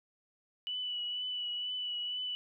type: tone with vibrato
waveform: sine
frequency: 2960 Hz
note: F#7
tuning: in tune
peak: -34 dBFS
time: 0.67-2.35 s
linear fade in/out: 0 ms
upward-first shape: triangle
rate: 2.1 Hz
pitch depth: 27 cents each way
effects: none